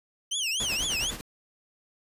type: tone with vibrato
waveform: 25% pulse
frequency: 2960 Hz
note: F#7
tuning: in tune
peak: -23 dBFS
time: 0.31-1.11 s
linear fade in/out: 10 ms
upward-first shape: triangle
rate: 4.1 Hz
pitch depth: 290 cents each way
type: noise with tremolo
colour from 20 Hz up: pink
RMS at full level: -34 dBFS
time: 0.6-1.21 s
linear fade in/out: 0 ms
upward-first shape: triangle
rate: 9.9 Hz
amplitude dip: 75%
effects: resampled to 32000 Hz